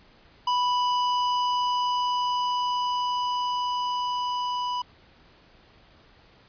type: tone with level ramp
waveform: square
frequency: 987.8 Hz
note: B5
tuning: in tune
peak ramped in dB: -22 to -27 dBFS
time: 0.47-4.82 s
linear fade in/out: 5 ms
effects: pink hiss -56 dBFS RMS until 6.48 s + resampled to 11025 Hz